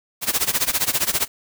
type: noise with tremolo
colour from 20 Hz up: white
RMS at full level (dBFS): -18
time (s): 0.21-1.28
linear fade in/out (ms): 50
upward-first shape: sine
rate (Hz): 15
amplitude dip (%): 90
effects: none